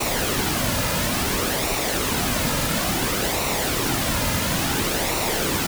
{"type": "noise with flanger", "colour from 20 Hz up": "pink", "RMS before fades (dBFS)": -23, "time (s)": [0, 5.67], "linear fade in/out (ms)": 10, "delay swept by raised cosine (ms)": [0.61, 2.71], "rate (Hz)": 0.58, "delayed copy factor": -0.5, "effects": []}